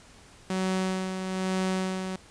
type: tone with tremolo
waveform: sawtooth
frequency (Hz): 187.5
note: F#3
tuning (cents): +23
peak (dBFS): -21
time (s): 0.5-2.16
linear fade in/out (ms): 2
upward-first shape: sine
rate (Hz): 1.1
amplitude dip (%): 50
effects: pink hiss -53 dBFS RMS until 2.3 s + resampled to 22050 Hz